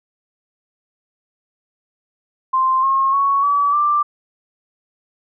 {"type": "tone with pitch steps", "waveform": "sine", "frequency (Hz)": [1046.5, 1078.4, 1111.3, 1145.2, 1180.1], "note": ["C6", "C#6", "C#6", "D6", "D6"], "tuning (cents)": [0, -48, 4, -44, 8], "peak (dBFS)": -13, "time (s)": [2.53, 4.03], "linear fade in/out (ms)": 10, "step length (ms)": 300, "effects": []}